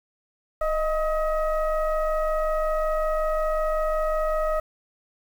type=tone with frequency modulation; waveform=sine; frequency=622.3 Hz; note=D#5; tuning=in tune; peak=-21 dBFS; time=0.61-4.6 s; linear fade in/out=5 ms; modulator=645 Hz; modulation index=0.99; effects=8-bit